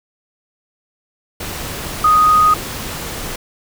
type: tone in noise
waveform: sine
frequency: 1244.5 Hz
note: D#6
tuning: in tune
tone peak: -8 dBFS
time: 2.04-2.54 s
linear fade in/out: 5 ms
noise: pink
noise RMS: -26 dBFS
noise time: 1.4-3.36 s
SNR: +15 dB
effects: none